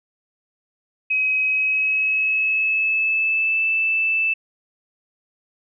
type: tone with pitch glide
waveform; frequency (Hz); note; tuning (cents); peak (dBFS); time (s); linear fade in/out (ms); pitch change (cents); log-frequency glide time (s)
sine; 2539 to 2639; D#7 to E7; +34 to +1; -17; 1.1-4.34; 10; +67; 1.44-3.64
effects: none

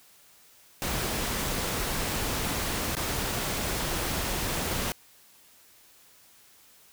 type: noise with dropouts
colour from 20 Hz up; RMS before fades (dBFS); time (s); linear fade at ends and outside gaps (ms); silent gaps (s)
pink; -30; 0.82-4.92; 0; 2.951-2.968
effects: white hiss -57 dBFS RMS until 6.92 s

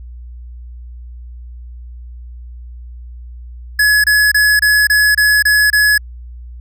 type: tone bursts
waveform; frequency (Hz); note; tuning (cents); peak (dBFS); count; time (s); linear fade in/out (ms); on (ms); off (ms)
square; 1695; G#6; +35; -9; 8; 3.79-5.979; 5; 250; 27
effects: added 60 Hz sine -29 dBFS peak until 6.6 s

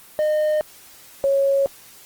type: tone pair in turn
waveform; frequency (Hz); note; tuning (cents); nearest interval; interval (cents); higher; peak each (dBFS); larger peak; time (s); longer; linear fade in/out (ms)
triangle / sine; 611 / 551.2; D#5 / C#5; -32 / -10; major second; 178; first; -15; neither; 0.19-0.61 / 1.24-1.66; neither; 0
effects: white hiss -46 dBFS RMS until 2.05 s + Opus 24 kbps

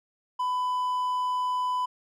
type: tone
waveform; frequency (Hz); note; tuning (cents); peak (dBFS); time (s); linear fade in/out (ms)
triangle; 1000; B5; +21; -23; 0.39-1.86; 10
effects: none

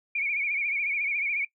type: tone with vibrato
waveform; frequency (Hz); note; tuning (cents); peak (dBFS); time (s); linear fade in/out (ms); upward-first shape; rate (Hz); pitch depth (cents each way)
sine; 2305; D7; -33; -25; 0.15-1.45; 5; sine; 14; 95
effects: noise-tail reverb RT60 0.1 s tail -20 dB re dry

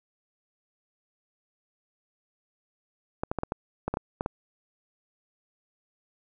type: clicks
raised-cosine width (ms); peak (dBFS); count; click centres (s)
1; -14; 10; 3.235 / 3.315 / 3.387 / 3.434 / 3.521 / 3.88 / 3.94 / 3.971 / 4.209 / 4.261
effects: none

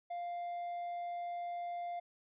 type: tone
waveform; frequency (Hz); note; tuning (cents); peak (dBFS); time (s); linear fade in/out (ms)
triangle; 698.5; F5; 0; -36; 0.1-2; 10
effects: resampled to 8000 Hz

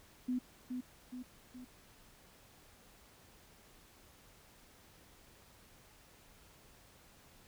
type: tone with echo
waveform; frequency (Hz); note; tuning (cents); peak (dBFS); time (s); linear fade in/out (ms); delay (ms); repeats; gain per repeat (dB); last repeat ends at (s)
sine; 250.9; B3; +28; -32; 0.28-0.39; 10; 420; 3; -5; 1.65
effects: pink hiss -62 dBFS RMS until 7.47 s

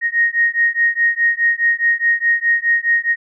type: beating tone pair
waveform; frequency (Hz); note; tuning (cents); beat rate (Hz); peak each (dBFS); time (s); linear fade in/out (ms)
sine; 1864.7 / 1869.5; A#6 / A#6; 0 / +4; 4.8; -16; 0.01-3.16; 50
effects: none

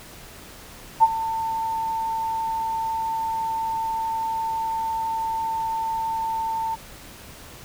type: tone with ADSR envelope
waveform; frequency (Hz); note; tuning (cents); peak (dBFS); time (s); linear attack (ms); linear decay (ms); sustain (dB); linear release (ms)
sine; 897; A5; +33; -8; 1-6.76; 31; 37; -15; 23
effects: pink hiss -43 dBFS RMS until 7.64 s

